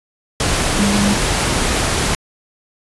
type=tone in noise; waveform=sine; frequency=202.4 Hz; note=G#3; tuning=44 cents flat; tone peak=-14 dBFS; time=0.79-1.14 s; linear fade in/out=2 ms; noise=pink; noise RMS=-17 dBFS; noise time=0.4-2.15 s; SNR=0 dB; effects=resampled to 24000 Hz